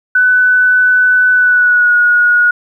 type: tone with pitch glide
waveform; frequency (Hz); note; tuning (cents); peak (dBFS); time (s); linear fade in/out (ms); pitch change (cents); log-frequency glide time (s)
sine; 1498 to 1449.5; F#6 to F#6; +21 to -36; -6; 0.15-2.51; 5; -57; 1.33-1.95
effects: 8-bit